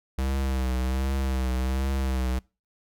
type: tone with vibrato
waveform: square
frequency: 65.41 Hz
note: C2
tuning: in tune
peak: -25 dBFS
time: 0.18-2.39 s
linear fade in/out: 5 ms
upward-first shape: triangle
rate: 1.3 Hz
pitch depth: 61 cents each way
effects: noise-tail reverb RT60 0.3 s tail -24 dB re dry